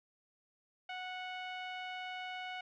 sawtooth tone with low-pass filter, 737 Hz, F#5, 7 cents flat, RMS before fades -43 dBFS, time 0.89-2.61 s, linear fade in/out 5 ms, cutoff 2700 Hz, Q 2.8, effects none

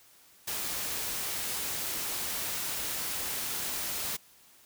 white noise, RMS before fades -34 dBFS, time 0.47-4.17 s, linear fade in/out 10 ms, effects white hiss -59 dBFS RMS until 4.65 s

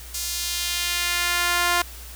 sawtooth tone with high-pass filter sweep, 350 Hz, F4, 4 cents sharp, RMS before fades -24 dBFS, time 0.14-1.82 s, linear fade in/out 5 ms, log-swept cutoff 6000 to 970 Hz, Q 1, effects added 60 Hz sine -39 dBFS peak until 2.15 s + white hiss -42 dBFS RMS until 2.15 s

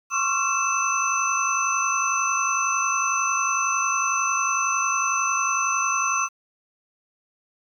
sine tone cluster, 1076 / 1127 / 1358 / 2631 / 6090 Hz, C6 / C#6 / F6 / E7 / F#8, +48 / +28 / -49 / -4 / +49 cents, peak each -27 dBFS, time 0.1-6.29 s, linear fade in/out 50 ms, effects 9-bit

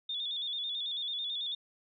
sine tone with vibrato, 3520 Hz, A7, in tune, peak -33 dBFS, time 0.09-1.55 s, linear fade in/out 5 ms, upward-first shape square, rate 9.1 Hz, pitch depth 55 cents each way, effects none

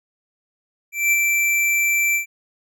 square tone with ADSR envelope, 2340 Hz, D7, 7 cents flat, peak -14 dBFS, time 0.92-2.26 s, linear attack 200 ms, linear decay 34 ms, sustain -3 dB, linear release 110 ms, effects none

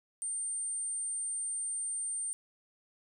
sine tone, 8880 Hz, C#9, 2 cents sharp, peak -33 dBFS, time 0.22-2.33 s, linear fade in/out 0 ms, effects none

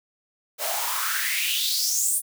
white noise with high-pass filter sweep, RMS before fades -25 dBFS, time 0.58-2.22 s, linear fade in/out 50 ms, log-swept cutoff 550 to 10000 Hz, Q 5.2, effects none

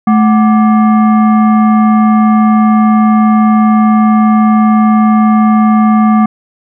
sine tone with frequency modulation, 216.5 Hz, A3, 28 cents flat, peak -4 dBFS, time 0.07-6.26 s, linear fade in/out 5 ms, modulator 959 Hz, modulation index 0.62, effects none

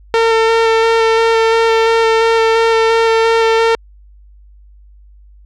sawtooth tone with vibrato, 452.6 Hz, A4, 49 cents sharp, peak -5 dBFS, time 0.14-3.75 s, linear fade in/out 0 ms, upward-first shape square, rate 2.9 Hz, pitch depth 10 cents each way, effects added 50 Hz sine -39 dBFS peak until 5.45 s + low-pass 4000 Hz 12 dB/octave

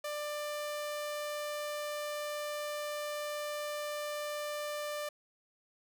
sawtooth tone, 593 Hz, D5, 17 cents sharp, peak -32 dBFS, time 0.04-5.09 s, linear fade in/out 5 ms, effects none

